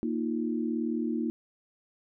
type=chord; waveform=sine; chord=Bb suspended fourth; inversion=none; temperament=equal; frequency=233.1 / 311.1 / 349.2 Hz; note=Bb3 / Eb4 / F4; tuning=0 / 0 / 0 cents; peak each=-30 / -32 / -35 dBFS; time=0.03-1.3 s; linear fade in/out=0 ms; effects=none